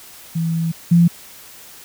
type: tone pair in turn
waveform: sine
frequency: 164.81 / 171.06 Hz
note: E3 / F3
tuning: 0 / -36 cents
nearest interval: minor second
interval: 64 cents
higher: second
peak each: -17 / -8 dBFS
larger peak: second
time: 0.35-0.72 / 0.91-1.08 s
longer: first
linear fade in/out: 10 ms
effects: white hiss -41 dBFS RMS until 1.84 s